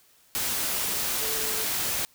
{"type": "tone in noise", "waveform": "sine", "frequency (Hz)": 440, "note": "A4", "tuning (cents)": 0, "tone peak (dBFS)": -37, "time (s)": [1.21, 1.64], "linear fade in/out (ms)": 0, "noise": "white", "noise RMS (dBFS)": -28, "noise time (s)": [0.35, 2.05], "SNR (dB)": -12, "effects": ["white hiss -60 dBFS RMS until 2.14 s"]}